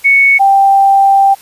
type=tone pair in turn; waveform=sine; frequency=2217 / 786.3 Hz; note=C#7 / G5; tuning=0 / +5 cents; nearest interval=octave + tritone; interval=1795 cents; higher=first; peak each=-4 dBFS; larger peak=neither; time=0.04-0.39 / 0.39-1.35 s; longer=second; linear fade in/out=20 ms; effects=white hiss -39 dBFS RMS until 1.41 s + resampled to 32000 Hz